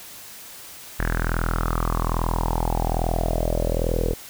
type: tone with low-pass filter sweep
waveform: sawtooth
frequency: 41.2 Hz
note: E1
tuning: in tune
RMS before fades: -23 dBFS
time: 0.99-4.14 s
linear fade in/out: 10 ms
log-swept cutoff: 1700 to 470 Hz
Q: 6.2
effects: white hiss -41 dBFS RMS until 4.29 s